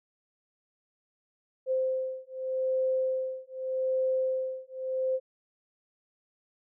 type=beating tone pair; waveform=sine; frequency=520 / 520.83 Hz; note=C5 / C5; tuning=-11 / -8 cents; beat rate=0.83 Hz; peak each=-30 dBFS; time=1.66-5.2 s; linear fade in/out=50 ms; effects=none